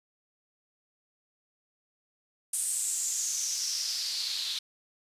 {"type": "noise with band-pass filter sweep", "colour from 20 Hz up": "white", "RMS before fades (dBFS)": -32, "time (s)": [2.53, 4.59], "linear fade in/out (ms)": 5, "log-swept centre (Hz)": [9000, 3800], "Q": 5.2, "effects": ["resampled to 32000 Hz"]}